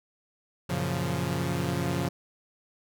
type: chord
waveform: sawtooth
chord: Gb major seventh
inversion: none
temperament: equal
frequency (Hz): 92.5 / 116.54 / 138.59 / 174.61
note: Gb2 / Bb2 / Db3 / F3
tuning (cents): 0 / 0 / 0 / 0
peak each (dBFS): -31 / -32 / -27 / -27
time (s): 0.69-2.09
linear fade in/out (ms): 10
effects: none